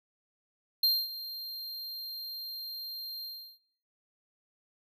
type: tone with ADSR envelope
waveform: square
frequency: 4186 Hz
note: C8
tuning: in tune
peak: -22 dBFS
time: 0.83-3.59 s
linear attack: 5 ms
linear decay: 240 ms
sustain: -16 dB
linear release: 350 ms
effects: noise-tail reverb RT60 0.9 s tail -25 dB re dry